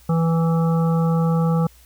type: harmonic tone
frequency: 164.81 Hz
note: E3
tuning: in tune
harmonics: 1 / 3 / 5 / 7 / 8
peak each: -16 / -26 / -30 / -33 / -34 dBFS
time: 0.09-1.67 s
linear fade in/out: 5 ms
effects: added 60 Hz sine -49 dBFS peak until 1.85 s + white hiss -53 dBFS RMS until 1.85 s